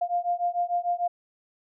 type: beating tone pair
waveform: sine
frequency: 698.5 / 705.2 Hz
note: F5 / F5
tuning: 0 / +17 cents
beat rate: 6.7 Hz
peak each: -27 dBFS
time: 0.01-1.08 s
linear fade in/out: 10 ms
effects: none